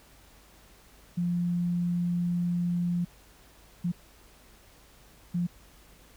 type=tone bursts at uneven times; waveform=sine; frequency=174.61 Hz; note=F3; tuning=in tune; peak=-25 dBFS; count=3; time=1.17-3.05 / 3.84-3.92 / 5.34-5.47 s; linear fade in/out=10 ms; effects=added 50 Hz sine -59 dBFS peak until 6.16 s + pink hiss -57 dBFS RMS until 6.16 s